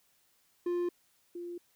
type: tone pair in turn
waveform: triangle / sine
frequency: 350.9 / 348.1 Hz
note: F4 / F4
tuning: +8 / -6 cents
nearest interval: unison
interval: 14 cents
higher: first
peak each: -27 / -38 dBFS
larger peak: first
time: 0.66-0.89 / 1.35-1.58 s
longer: neither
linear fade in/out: 5 ms
effects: white hiss -70 dBFS RMS until 1.75 s